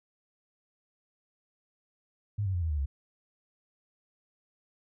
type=tone with pitch steps; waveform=sine; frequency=103.3 / 95.28 / 87.87 / 81.05 / 74.75 / 68.94 Hz; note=G#2 / G2 / F2 / E2 / D2 / C#2; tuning=-9 / -49 / +11 / -29 / +31 / -9 cents; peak=-27 dBFS; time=2.38-2.86 s; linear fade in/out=10 ms; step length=80 ms; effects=none